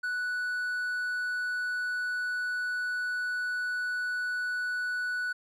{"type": "tone with hard clipping", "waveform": "triangle", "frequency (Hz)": 1480, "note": "F#6", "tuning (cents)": 0, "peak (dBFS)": -30, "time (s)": [0.03, 5.33], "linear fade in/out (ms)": 10, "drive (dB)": 6, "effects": []}